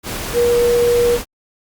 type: tone in noise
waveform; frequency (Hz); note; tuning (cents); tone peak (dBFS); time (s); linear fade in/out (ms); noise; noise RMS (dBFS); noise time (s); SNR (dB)
sine; 478.3; A#4; +44; -11; 0.33-1.19; 50; pink; -25; 0.03-1.25; +11
effects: Opus 48 kbps